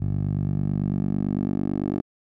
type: tone with band-pass filter sweep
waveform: 10% pulse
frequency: 49 Hz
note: G1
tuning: in tune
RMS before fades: -25 dBFS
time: 0-2.02 s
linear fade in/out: 20 ms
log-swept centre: 110 to 320 Hz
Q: 1.8
effects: none